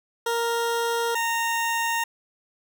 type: tone pair in turn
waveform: 20% pulse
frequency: 466.2 / 923 Hz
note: A#4 / A#5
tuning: 0 / -17 cents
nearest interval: octave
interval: 1183 cents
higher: second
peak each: -18 / -18 dBFS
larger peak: neither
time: 0.26-1.15 / 1.15-2.04 s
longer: neither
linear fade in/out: 5 ms
effects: none